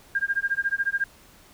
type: tone with tremolo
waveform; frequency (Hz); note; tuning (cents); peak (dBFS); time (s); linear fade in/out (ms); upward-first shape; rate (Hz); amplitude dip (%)
sine; 1608; G6; +44; -19; 0.15-1.04; 2; sine; 14; 100
effects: pink hiss -53 dBFS RMS until 1.53 s